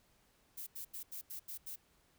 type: noise bursts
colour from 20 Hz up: violet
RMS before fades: -45 dBFS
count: 7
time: 0.57-1.76 s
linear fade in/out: 10 ms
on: 98 ms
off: 84 ms
effects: pink hiss -71 dBFS RMS until 2.18 s